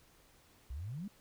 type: exponential sweep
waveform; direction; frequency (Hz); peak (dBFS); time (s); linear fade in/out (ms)
sine; up; 58.5 to 219.2; -39; 0.7-1.08; 5
effects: pink hiss -65 dBFS RMS until 1.2 s